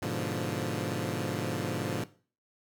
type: chord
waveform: 15% pulse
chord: G# diminished seventh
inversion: none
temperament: equal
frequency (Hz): 103.83 / 123.47 / 146.83 / 174.61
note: G#2 / B2 / D3 / F3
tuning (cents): 0 / 0 / 0 / 0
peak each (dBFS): -30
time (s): 0.02-2.04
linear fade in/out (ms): 5
effects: noise-tail reverb RT60 0.4 s tail -17 dB re dry